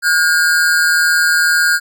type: tone pair together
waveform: square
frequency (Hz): 1440 / 1602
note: F#6 / G6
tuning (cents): -47 / +37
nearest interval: major second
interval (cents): 184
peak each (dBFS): -14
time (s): 0.02-1.8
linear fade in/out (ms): 50
effects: none